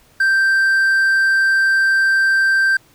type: tone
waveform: triangle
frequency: 1568 Hz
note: G6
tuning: in tune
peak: -10 dBFS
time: 0.2-2.77 s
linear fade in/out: 5 ms
effects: pink hiss -52 dBFS RMS until 2.94 s